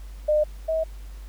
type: tone pair in turn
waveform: sine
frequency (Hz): 605 / 641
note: D#5 / E5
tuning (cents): -49 / -49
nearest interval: minor second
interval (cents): 100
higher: second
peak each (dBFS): -17 / -21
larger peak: first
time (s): 0.28-0.44 / 0.68-0.84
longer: neither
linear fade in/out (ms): 10
effects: added 49 Hz sine -36 dBFS peak until 1.28 s + pink hiss -54 dBFS RMS until 1.28 s